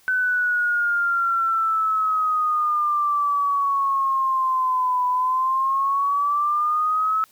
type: exponential two-way sweep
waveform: sine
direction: down then up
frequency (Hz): 1516 to 993 to 1302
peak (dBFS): -18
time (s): 0.08-7.24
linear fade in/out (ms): 0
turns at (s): 5.06
effects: white hiss -56 dBFS RMS until 7.31 s